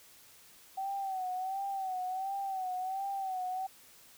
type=tone with vibrato; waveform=sine; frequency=762 Hz; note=G5; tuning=49 cents flat; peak=-33 dBFS; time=0.77-3.67 s; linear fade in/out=10 ms; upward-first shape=sine; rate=1.4 Hz; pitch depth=67 cents each way; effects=white hiss -58 dBFS RMS until 4.17 s